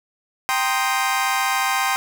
25% pulse chord, C minor seventh, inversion second, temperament equal, 784 / 932.3 / 1046.5 / 1244.5 Hz, G5 / Bb5 / C6 / Eb6, 0 / 0 / 0 / 0 cents, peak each -19 / -25 / -19 / -23 dBFS, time 0.49-1.96 s, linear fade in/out 0 ms, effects none

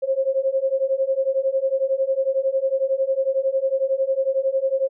sine beating tone pair, 529 / 540 Hz, C5 / C#5, +19 / -45 cents, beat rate 11 Hz, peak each -22 / -21 dBFS, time 0.02-4.89 s, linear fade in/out 20 ms, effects none

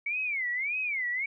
sine tone with vibrato, 2216 Hz, C#7, 1 cent flat, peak -28 dBFS, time 0.06-1.26 s, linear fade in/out 5 ms, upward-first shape sine, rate 1.7 Hz, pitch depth 240 cents each way, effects none

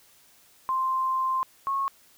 sine tone pair in turn, 1046.5 / 1093.9 Hz, C6 / C#6, 0 / -23 cents, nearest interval minor second, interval 77 cents, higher second, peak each -23 / -24 dBFS, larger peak first, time 0.69-1.43 / 1.67-1.88 s, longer first, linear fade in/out 0 ms, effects white hiss -58 dBFS RMS until 2.17 s

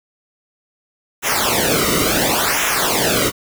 pink noise with flanger, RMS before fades -17 dBFS, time 1.22-3.32 s, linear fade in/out 50 ms, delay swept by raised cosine 0.22 to 1.21 ms, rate 0.71 Hz, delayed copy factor -0.9, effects none

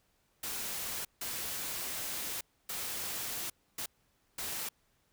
white noise bursts at uneven times, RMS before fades -38 dBFS, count 5, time 0.43-1.05 / 1.21-2.41 / 2.69-3.5 / 3.78-3.86 / 4.38-4.69 s, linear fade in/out 5 ms, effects pink hiss -73 dBFS RMS until 5.12 s

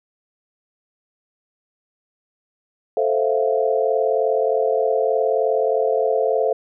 sine chord, F major seventh, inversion first, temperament equal, 440 / 523.3 / 659.3 / 698.5 Hz, A4 / C5 / E5 / F5, 0 / 0 / 0 / 0 cents, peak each -20 / -21 / -23 / -25 dBFS, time 2.97-6.53 s, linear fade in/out 2 ms, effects none

